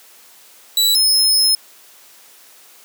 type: tone pair in turn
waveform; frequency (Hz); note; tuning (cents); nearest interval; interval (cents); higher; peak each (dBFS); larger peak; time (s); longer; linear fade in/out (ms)
sawtooth; 3937 / 5174; B7 / E8; -6 / -33; perfect fourth; 473; second; -9; neither; 0.77-0.95 / 0.95-1.55; second; 2
effects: white hiss -46 dBFS RMS until 2.84 s + high-pass 300 Hz 12 dB/octave